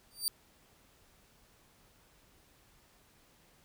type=tone with exponential growth; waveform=20% pulse; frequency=4648 Hz; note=D8; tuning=19 cents flat; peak=-20 dBFS; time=0.11-0.28 s; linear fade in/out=0 ms; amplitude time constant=36 ms; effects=pink hiss -65 dBFS RMS until 3.64 s